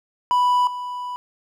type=tone with level steps; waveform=triangle; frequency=987.8 Hz; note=B5; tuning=in tune; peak=-13 / -25 dBFS; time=0.31-1.16 s; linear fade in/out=0 ms; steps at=0.67 s; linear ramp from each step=2 ms; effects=none